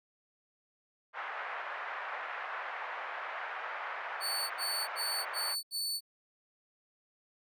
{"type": "band-pass noise", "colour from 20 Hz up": "white", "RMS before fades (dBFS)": -40, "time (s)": [1.13, 5.56], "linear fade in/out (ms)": 50, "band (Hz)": [630, 1900], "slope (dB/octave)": 24}
{"type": "tone bursts", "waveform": "sawtooth", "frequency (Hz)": 4477, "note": "C#8", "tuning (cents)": 16, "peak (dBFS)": -30, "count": 5, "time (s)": [4.2, 6.008], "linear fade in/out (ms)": 50, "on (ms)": 300, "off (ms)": 77}
{"effects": []}